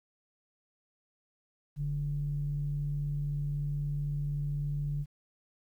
sine tone pair together, 40.52 / 144.4 Hz, E1 / D3, -29 / -29 cents, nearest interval octave + minor seventh, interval 2200 cents, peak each -37 / -30 dBFS, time 1.76-5.06 s, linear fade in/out 50 ms, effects tanh soft clip ceiling -23 dBFS + 11-bit

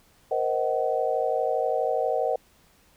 sine chord, C half-diminished seventh, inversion third, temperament just, 470.9 / 523.3 / 627.9 / 753.5 Hz, Bb4 / C5 / Eb5 / Gb5, +18 / 0 / +16 / +31 cents, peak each -28 dBFS, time 0.31-2.36 s, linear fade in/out 5 ms, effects pink hiss -60 dBFS RMS until 2.96 s

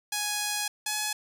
5% pulse tone pair in turn, 833 / 846.1 Hz, G#5 / G#5, +5 / +32 cents, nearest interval unison, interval 27 cents, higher second, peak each -16 dBFS, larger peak neither, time 0.12-0.68 / 0.86-1.13 s, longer first, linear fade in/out 5 ms, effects none

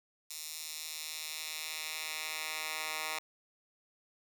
10% pulse tone with high-pass filter sweep, 156.4 Hz, D#3, 9 cents sharp, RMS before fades -40 dBFS, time 0.3-3.19 s, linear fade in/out 5 ms, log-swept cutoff 5500 to 1400 Hz, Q 0.9, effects none

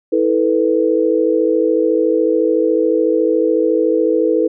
sine chord, E suspended fourth, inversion none, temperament equal with one note detuned, 323.8 / 440 / 493.9 Hz, E4 / A4 / B4, -31 / 0 / 0 cents, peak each -16 dBFS, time 0.12-4.48 s, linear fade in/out 10 ms, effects none

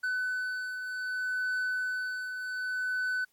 triangle beating tone pair, 1504 / 1504.65 Hz, F#6 / F#6, +28 / +29 cents, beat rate 0.65 Hz, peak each -29 / -38 dBFS, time 0.03-3.25 s, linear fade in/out 10 ms, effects white hiss -71 dBFS RMS until 3.32 s + AAC 64 kbps

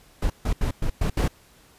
brown noise bursts at uneven times, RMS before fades -22 dBFS, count 6, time 0.22-0.3 / 0.45-0.53 / 0.61-0.71 / 0.82-0.9 / 1.01-1.1 / 1.17-1.28 s, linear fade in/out 5 ms, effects pink hiss -55 dBFS RMS until 1.78 s + resampled to 32000 Hz

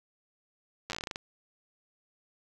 slowing click train, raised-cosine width 0.2 ms, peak -18 dBFS, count 12, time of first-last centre 0.9-1.159 s, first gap 9 ms, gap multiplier 1.18, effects none

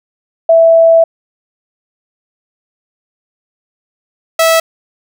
sine / sawtooth tone pair in turn, 659.3 / 653.2 Hz, E5 / E5, 0 / -16 cents, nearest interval unison, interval 16 cents, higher first, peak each -3 dBFS, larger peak neither, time 0.49-1.04 / 4.39-4.6 s, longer first, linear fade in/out 5 ms, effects none

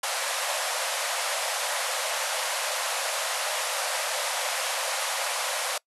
pink band-pass noise, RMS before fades -29 dBFS, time 0.03-5.78 s, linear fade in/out 5 ms, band 510 to 12000 Hz, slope 96 dB/octave, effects noise-tail reverb RT60 0.1 s tail -24 dB re dry

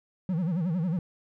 triangle tone with vibrato, 172.1 Hz, F3, 25 cents flat, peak -23 dBFS, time 0.29-0.99 s, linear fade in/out 2 ms, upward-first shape sine, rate 11 Hz, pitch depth 180 cents each way, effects none

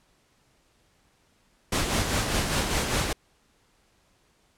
pink noise with tremolo, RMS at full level -24 dBFS, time 1.72-3.13 s, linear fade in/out 5 ms, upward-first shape sine, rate 5 Hz, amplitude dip 45%, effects pink hiss -65 dBFS RMS until 4.57 s + low-pass 10000 Hz 12 dB/octave

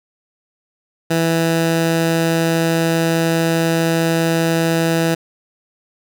15% pulse tone, 164.81 Hz, E3, in tune, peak -8 dBFS, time 1.1-5.15 s, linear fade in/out 10 ms, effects none

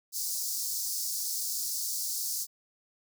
pink high-pass noise, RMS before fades -33 dBFS, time 0.12-2.47 s, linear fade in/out 50 ms, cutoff 4700 Hz, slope 48 dB/octave, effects none

